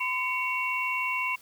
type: tone cluster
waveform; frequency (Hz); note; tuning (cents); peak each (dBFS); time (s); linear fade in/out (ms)
sine; 1019 / 2231 / 2734; C6 / C#7 / F7; -46 / +11 / -37; -31 / -30 / -31; 0-1.36; 10
effects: white hiss -55 dBFS RMS until 1.41 s